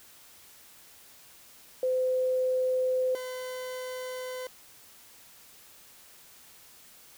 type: tone pair in turn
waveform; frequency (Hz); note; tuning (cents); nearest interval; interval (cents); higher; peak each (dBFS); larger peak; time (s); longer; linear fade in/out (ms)
sine / 40% pulse; 512 / 508.5; C5 / C5; -38 / -50; unison; 12; first; -24 / -34; first; 1.83-3.15 / 3.15-4.47; neither; 2
effects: white hiss -54 dBFS RMS until 7.17 s